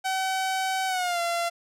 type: tone with pitch glide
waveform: sawtooth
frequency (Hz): 760 to 685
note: F#5 to F5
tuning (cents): +46 to -34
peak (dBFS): -21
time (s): 0.04-1.5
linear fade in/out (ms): 20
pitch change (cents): -180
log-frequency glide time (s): 0.87-1.2
effects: low-pass 12000 Hz 12 dB/octave